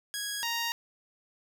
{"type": "tone pair in turn", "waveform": "10% pulse", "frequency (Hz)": [1656, 933.4], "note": ["G#6", "A#5"], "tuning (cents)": [-5, 2], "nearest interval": "minor seventh", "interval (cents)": 993, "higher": "first", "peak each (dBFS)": [-24, -21], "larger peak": "second", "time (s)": [[0.14, 0.43], [0.43, 0.72]], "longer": "neither", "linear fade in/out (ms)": 0, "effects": []}